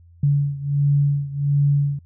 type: beating tone pair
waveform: sine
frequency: 142.2 / 143.6 Hz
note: C#3 / D3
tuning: +45 / -39 cents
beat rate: 1.4 Hz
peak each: -18 / -21 dBFS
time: 0.23-1.99 s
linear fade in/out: 5 ms
effects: added 85 Hz sine -46 dBFS peak until 2.05 s